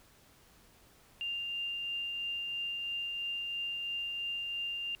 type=tone with tremolo; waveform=sine; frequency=2794 Hz; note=F7; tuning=in tune; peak=-33 dBFS; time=1.21-4.95 s; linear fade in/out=0 ms; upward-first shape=triangle; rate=3 Hz; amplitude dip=25%; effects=pink hiss -62 dBFS RMS until 5 s